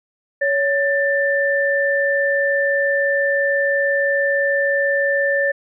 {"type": "tone pair together", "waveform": "sine", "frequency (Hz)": [559.3, 1777], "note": ["C#5", "A6"], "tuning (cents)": [15, 17], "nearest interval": "octave + minor sixth", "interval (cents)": 2002, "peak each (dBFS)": -18, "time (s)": [0.41, 5.52], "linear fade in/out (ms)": 10, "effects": []}